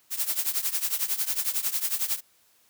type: noise with tremolo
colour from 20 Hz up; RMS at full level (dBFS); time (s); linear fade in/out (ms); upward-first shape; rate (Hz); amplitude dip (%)
blue; -24; 0.1-2.21; 50; triangle; 11; 90
effects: white hiss -63 dBFS RMS until 2.69 s + high-pass 60 Hz 12 dB/octave